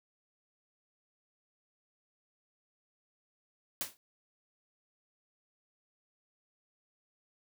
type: noise with exponential decay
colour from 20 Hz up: white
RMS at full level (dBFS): -32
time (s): 3.81-3.97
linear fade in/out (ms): 0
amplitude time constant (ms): 34
effects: none